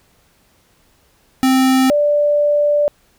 square / sine tone pair in turn, 261.6 / 587.3 Hz, C4 / D5, 0 / 0 cents, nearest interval octave + major second, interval 1400 cents, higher second, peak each -11 dBFS, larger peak neither, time 1.43-1.9 / 1.9-2.88 s, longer second, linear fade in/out 0 ms, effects pink hiss -56 dBFS RMS until 3.18 s

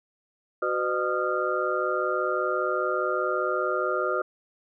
sine tone cluster, 371.5 / 504 / 609 / 1228 / 1383 Hz, F#4 / B4 / D#5 / D#6 / F6, +7 / +35 / -37 / -23 / -17 cents, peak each -30 dBFS, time 0.62-4.22 s, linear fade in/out 5 ms, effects none

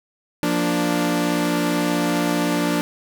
sawtooth chord, Bb major, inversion second, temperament equal, 174.61 / 233.1 / 293.7 Hz, F3 / Bb3 / D4, 0 / 0 / 0 cents, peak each -20 / -22 / -17 dBFS, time 0.43-2.81 s, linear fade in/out 0 ms, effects none

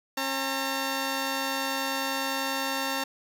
10% pulse tone pair together, 270 / 909.8 Hz, C#4 / A#5, -45 / -42 cents, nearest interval octave + major sixth, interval 2103 cents, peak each -22 dBFS, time 0.17-3.04 s, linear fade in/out 5 ms, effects none

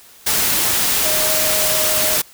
sine tone in noise, 622.3 Hz, D#5, in tune, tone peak -24 dBFS, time 1.04-2.17 s, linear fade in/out 10 ms, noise white, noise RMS -17 dBFS, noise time 0.26-2.22 s, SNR -10 dB, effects white hiss -45 dBFS RMS until 2.33 s

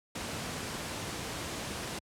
pink noise, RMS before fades -37 dBFS, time 0.15-1.99 s, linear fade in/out 5 ms, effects high-pass 80 Hz 12 dB/octave + low-pass 10000 Hz 12 dB/octave

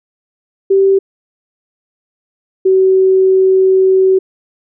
sine tone pair in turn, 388.8 / 378.8 Hz, G4 / F#4, -14 / +41 cents, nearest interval unison, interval 45 cents, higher first, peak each -6 dBFS, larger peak neither, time 0.7-0.99 / 2.65-4.19 s, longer second, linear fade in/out 10 ms, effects none

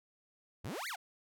sawtooth exponential two-way sweep, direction up then down, 76.3 to 2349 to 641 Hz, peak -35 dBFS, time 0.64-0.96 s, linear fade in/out 10 ms, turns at 0.88 s, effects none

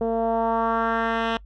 10% pulse tone with low-pass filter sweep, 227.5 Hz, A#3, 42 cents flat, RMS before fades -23 dBFS, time 0.01-1.37 s, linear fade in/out 2 ms, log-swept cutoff 500 to 2800 Hz, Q 2.2, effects noise-tail reverb RT60 0.1 s tail -23 dB re dry + added 50 Hz sine -42 dBFS peak until 1.45 s

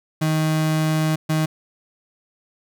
35% pulse tone bursts at uneven times, 156.8 Hz, D#3, 14 cents sharp, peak -16 dBFS, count 2, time 0.21-1.16 / 1.29-1.46 s, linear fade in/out 10 ms, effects none

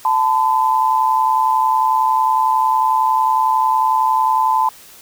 sine tone pair together, 881 / 1012 Hz, A5 / B5, +2 / +42 cents, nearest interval major second, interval 240 cents, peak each -15 dBFS, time 0.05-4.69 s, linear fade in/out 2 ms, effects white hiss -42 dBFS RMS until 5.01 s

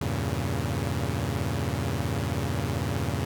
sawtooth chord, E diminished seventh, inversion none, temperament equal, 82.41 / 98 / 116.54 / 138.59 Hz, E2 / G2 / Bb2 / Db3, 0 / 0 / 0 / 0 cents, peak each -28 dBFS, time 0.01-3.25 s, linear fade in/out 5 ms, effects none

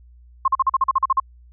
sine tone bursts, 1066 Hz, C6, 32 cents sharp, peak -13 dBFS, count 11, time 0.45-1.2 s, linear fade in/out 5 ms, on 30 ms, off 42 ms, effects added 60 Hz sine -45 dBFS peak until 1.52 s

